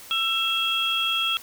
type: tone cluster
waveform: sine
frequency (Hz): 1334 / 2683 / 3283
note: E6 / E7 / G#7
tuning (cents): +20 / +30 / -21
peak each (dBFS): -29 / -28 / -23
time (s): 0.11-1.37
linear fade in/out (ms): 0
effects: white hiss -44 dBFS RMS until 1.42 s